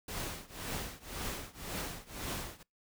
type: noise with tremolo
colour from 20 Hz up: pink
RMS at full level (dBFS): -37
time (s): 0.08-2.63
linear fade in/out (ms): 5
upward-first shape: triangle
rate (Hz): 1.9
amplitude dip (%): 95
effects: noise-tail reverb RT60 0.2 s tail -26 dB re dry